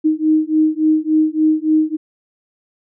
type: beating tone pair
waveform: sine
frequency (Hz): 310 / 313.5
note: D#4 / D#4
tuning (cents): -6 / +13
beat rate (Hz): 3.5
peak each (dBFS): -15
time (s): 0.04-1.97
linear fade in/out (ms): 20
effects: none